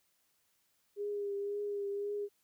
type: tone with vibrato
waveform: sine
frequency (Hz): 406.1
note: G#4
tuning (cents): -39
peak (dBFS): -34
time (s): 0.96-2.29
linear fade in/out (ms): 50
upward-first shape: triangle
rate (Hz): 1.9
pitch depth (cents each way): 30
effects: white hiss -75 dBFS RMS until 2.43 s